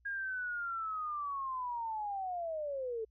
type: linear sweep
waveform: sine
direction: down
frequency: 1633 to 430.8 Hz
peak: -35 dBFS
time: 0.05-3.05 s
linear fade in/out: 10 ms
effects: added 60 Hz sine -66 dBFS peak until 3.1 s